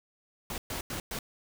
pink noise bursts at uneven times, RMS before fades -36 dBFS, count 4, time 0.5-0.58 / 0.7-0.81 / 0.9-1 / 1.11-1.19 s, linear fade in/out 2 ms, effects none

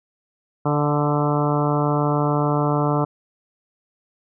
harmonic tone with a mistuned harmonic, 146.83 Hz, D3, in tune, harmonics 1 / 2 / 3 / 4 / 5 / 6 / 7 / 8 / 9, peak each -21 / -24 / -26 / -27 / -28 / -29 / -29 / -30 / -31 dBFS, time 0.65-3.05 s, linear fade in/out 10 ms, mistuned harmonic 4, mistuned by +17 cents, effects none

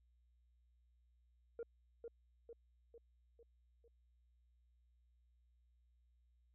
sine tone with echo, 466.2 Hz, A#4, in tune, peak -40 dBFS, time 1.59-1.63 s, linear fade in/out 2 ms, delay 450 ms, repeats 5, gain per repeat -5 dB, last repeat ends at 3.88 s, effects tanh soft clip ceiling -41 dBFS + added 60 Hz sine -70 dBFS peak until 6.54 s

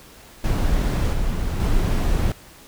brown noise with level steps, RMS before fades -19 / -23 / -19 dBFS, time 0.44-2.32 s, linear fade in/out 2 ms, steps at 1.13 / 1.6 s, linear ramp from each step 2 ms, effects pink hiss -46 dBFS RMS until 2.67 s

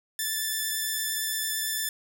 5% pulse tone with vibrato, 1757 Hz, A6, 3 cents flat, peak -17 dBFS, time 0.19-1.89 s, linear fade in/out 2 ms, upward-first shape sine, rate 8.8 Hz, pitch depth 13 cents each way, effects none

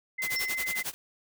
sine tone with vibrato, 2051 Hz, C7, 35 cents flat, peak -30 dBFS, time 0.18-0.83 s, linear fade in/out 10 ms, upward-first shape sine, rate 6.2 Hz, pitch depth 8 cents each way
white noise with tremolo, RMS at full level -32 dBFS, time 0.22-0.94 s, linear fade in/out 0 ms, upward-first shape sine, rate 11 Hz, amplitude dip 95%
sine tone with exponential decay, 5380 Hz, E8, 34 cents sharp, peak -27 dBFS, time 0.36-0.63 s, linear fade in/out 1 ms, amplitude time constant 57 ms
effects none

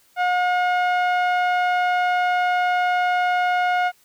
sawtooth tone with low-pass filter, 720 Hz, F#5, 47 cents flat, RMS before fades -20 dBFS, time 0.16-3.92 s, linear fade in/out 50 ms, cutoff 2000 Hz, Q 0.93, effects white hiss -58 dBFS RMS until 4.04 s

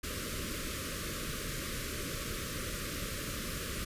pink band-stop noise, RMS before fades -38 dBFS, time 0.03-3.85 s, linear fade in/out 10 ms, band 610 to 1100 Hz, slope 96 dB/octave, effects resampled to 32000 Hz

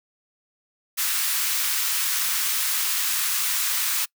white high-pass noise, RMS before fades -24 dBFS, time 0.97-4.06 s, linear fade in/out 20 ms, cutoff 1100 Hz, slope 24 dB/octave, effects noise-tail reverb RT60 0.1 s tail -25 dB re dry

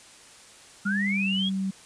sine tone with pitch glide, 200 to 192.19 Hz, G3 to G3, +35 to -34 cents, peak -25 dBFS, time 0.85-1.71 s, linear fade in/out 10 ms, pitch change -69 cents, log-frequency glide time 1.03-1.37 s
sine linear sweep, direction up, 1358 to 3379 Hz, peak -26 dBFS, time 0.85-1.5 s, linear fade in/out 20 ms
effects white hiss -50 dBFS RMS until 1.85 s + resampled to 22050 Hz

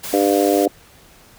white noise, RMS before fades -29 dBFS, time 0.03-0.66 s, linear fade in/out 10 ms
harmonic tone, 100 Hz, G2, 35 cents sharp, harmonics 3 / 4 / 5 / 6 / 7, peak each -18 / -19 / -20 / -21 / -21 dBFS, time 0.13-0.68 s, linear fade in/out 5 ms
effects pink hiss -48 dBFS RMS until 1.38 s

